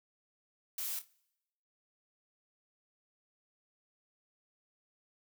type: noise with echo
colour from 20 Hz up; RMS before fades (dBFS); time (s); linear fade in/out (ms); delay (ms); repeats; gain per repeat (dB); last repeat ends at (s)
blue; -38; 0.78-0.99; 2; 27; 3; -11; 1.071
effects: noise-tail reverb RT60 0.9 s tail -25 dB re dry